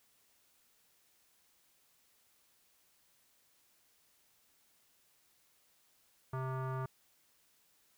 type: tone with low-pass filter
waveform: square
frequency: 130.81 Hz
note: C3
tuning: in tune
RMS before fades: -38 dBFS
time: 6.33-6.86 s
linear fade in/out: 5 ms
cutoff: 1200 Hz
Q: 3.3
effects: white hiss -71 dBFS RMS until 7.97 s